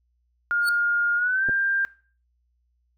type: tone with pitch glide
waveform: sine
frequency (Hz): 1417 to 1590.5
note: F6 to G6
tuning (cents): +25 to +25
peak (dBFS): -20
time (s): 0.51-1.85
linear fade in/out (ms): 0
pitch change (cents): +200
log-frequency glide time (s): 1.16-1.47
type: tone with exponential growth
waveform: sawtooth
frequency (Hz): 4435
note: C#8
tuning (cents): 0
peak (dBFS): -21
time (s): 0.61-0.69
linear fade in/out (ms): 2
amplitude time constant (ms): 16
type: clicks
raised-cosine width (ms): 2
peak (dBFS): -21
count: 2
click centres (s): 1.487 / 1.495
effects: noise-tail reverb RT60 0.4 s tail -19 dB re dry + added 60 Hz sine -66 dBFS peak until 2.97 s